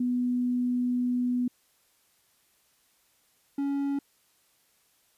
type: tone pair in turn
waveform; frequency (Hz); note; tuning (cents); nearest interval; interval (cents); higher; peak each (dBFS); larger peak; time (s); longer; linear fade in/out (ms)
sine / triangle; 246.9 / 279.9; B3 / C#4; 0 / +17; major second; 217; second; -24; neither; 0-1.48 / 3.58-3.99; first; 5
effects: white hiss -67 dBFS RMS until 5.17 s + resampled to 32000 Hz